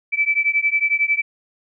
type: beating tone pair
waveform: sine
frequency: 2309 / 2320 Hz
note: D7 / D7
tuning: -30 / -22 cents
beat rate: 11 Hz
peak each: -19 dBFS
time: 0.12-1.22 s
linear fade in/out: 20 ms
effects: none